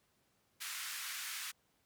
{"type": "band-pass noise", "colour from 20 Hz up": "pink", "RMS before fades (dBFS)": -43, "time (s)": [0.6, 1.52], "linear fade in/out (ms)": 20, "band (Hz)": [1400, 16000], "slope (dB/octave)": 24, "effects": ["pink hiss -75 dBFS RMS until 1.85 s", "high-pass 80 Hz 12 dB/octave"]}